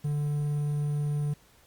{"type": "tone with quantisation", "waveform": "triangle", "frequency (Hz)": 146.9, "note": "D3", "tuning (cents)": 1, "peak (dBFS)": -24, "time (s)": [0.04, 1.34], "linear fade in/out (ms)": 10, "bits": 9, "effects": ["pink hiss -60 dBFS RMS until 1.66 s", "Opus 48 kbps"]}